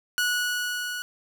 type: tone with level ramp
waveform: sawtooth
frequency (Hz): 1466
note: F#6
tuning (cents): -16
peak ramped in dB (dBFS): -18 to -27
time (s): 0.18-1.02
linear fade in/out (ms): 0
effects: none